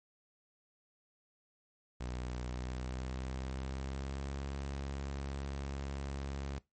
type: tone with pitch glide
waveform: sawtooth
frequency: 61.74 to 68.9 Hz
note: B1 to C#2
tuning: 0 to -10 cents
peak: -34 dBFS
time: 2-6.59 s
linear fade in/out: 10 ms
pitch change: +190 cents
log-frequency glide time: 2.42-4.34 s
effects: noise-tail reverb RT60 0.2 s tail -21 dB re dry + MP3 32 kbps